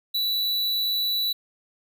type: tone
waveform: square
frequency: 3949 Hz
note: B7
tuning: 1 cent flat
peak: -23 dBFS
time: 0.14-1.33 s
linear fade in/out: 10 ms
effects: 10-bit